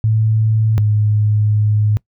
sine tone pair in turn, 109.8 / 105.8 Hz, A2 / G#2, -3 / +33 cents, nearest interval minor second, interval 64 cents, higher first, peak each -11 / -11 dBFS, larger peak neither, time 0.04-0.78 / 0.78-1.97 s, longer second, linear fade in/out 0 ms, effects noise-tail reverb RT60 0.1 s tail -23 dB re dry

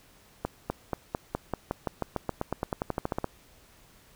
accelerating click train, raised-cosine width 1 ms, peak -14 dBFS, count 22, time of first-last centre 0.45-3.243 s, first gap 250 ms, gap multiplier 0.93, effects pink hiss -58 dBFS RMS until 4.15 s

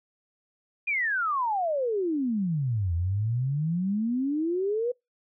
sine exponential two-way sweep, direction down then up, 2478 to 82.41 to 500 Hz, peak -24 dBFS, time 0.87-4.92 s, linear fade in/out 10 ms, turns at 2.94 s, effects noise-tail reverb RT60 0.2 s tail -26 dB re dry

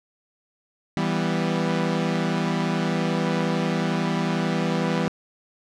sawtooth chord, E minor, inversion none, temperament equal, 164.81 / 196 / 246.9 Hz, E3 / G3 / B3, 0 / 0 / 0 cents, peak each -21 / -22 / -24 dBFS, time 0.97-5.08 s, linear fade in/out 0 ms, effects low-pass 5000 Hz 12 dB/octave

